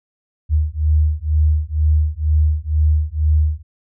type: beating tone pair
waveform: sine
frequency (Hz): 75.7 / 77.8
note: D#2 / D#2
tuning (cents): -47 / 0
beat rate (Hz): 2.1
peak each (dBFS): -16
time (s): 0.49-3.63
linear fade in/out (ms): 50
effects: none